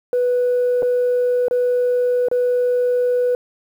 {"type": "tone with dropouts", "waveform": "sine", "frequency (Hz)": 493.2, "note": "B4", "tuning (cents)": -2, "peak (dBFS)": -13, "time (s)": [0.13, 3.35], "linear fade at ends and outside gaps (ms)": 1, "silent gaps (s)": [[0.823, 0.829], [1.483, 1.51], [2.285, 2.314]], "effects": ["tanh soft clip ceiling -12 dBFS", "8-bit"]}